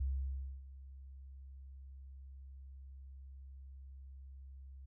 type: tone with ADSR envelope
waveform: sine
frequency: 67 Hz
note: C2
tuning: 42 cents sharp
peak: -32 dBFS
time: 0-4.86 s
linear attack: 9 ms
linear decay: 610 ms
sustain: -17 dB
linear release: 10 ms
effects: none